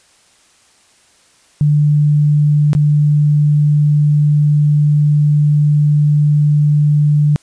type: tone with dropouts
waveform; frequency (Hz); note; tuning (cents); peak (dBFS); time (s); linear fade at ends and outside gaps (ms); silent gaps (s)
sine; 148.2; D3; +16; -8; 1.61-7.36; 0; 2.732-2.75
effects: white hiss -51 dBFS RMS until 7.42 s + resampled to 22050 Hz